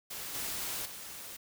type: noise with level steps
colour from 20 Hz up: white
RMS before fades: -41 / -37 / -45 dBFS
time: 0.1-1.37 s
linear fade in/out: 10 ms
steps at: 0.34 / 0.85 s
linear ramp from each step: 10 ms
effects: none